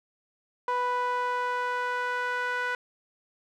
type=tone with band-pass filter sweep; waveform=sawtooth; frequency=493.9 Hz; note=B4; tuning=in tune; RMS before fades=-29 dBFS; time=0.68-2.75 s; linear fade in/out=2 ms; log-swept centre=1000 to 1500 Hz; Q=2.6; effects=none